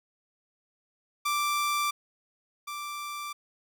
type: tone pair in turn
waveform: sawtooth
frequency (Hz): 1174.7 / 1174.7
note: D6 / D6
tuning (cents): 0 / 0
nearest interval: unison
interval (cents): 0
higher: neither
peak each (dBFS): -22 / -31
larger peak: first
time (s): 1.25-1.91 / 2.67-3.33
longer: neither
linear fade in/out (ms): 10
effects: none